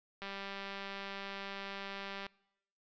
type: click train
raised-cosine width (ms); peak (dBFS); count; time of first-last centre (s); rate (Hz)
0.3; -27; 404; 0.22-2.266; 197
effects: noise-tail reverb RT60 0.8 s tail -24 dB re dry + resampled to 16000 Hz